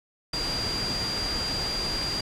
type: tone in noise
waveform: sine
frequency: 4765 Hz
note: D8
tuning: 24 cents sharp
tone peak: -28 dBFS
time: 0.33-2.21 s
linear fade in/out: 5 ms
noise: pink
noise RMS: -32 dBFS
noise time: 0.33-2.21 s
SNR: +1 dB
effects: low-pass 8000 Hz 12 dB/octave